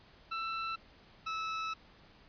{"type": "tone pair in turn", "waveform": "sawtooth", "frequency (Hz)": [1332, 1305.3], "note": ["E6", "E6"], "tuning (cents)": [18, -17], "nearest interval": "unison", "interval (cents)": 35, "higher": "first", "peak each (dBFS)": [-31, -31], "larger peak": "neither", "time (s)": [[0.31, 0.76], [1.26, 1.74]], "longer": "second", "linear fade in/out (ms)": 10, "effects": ["pink hiss -60 dBFS RMS until 2.28 s", "resampled to 11025 Hz"]}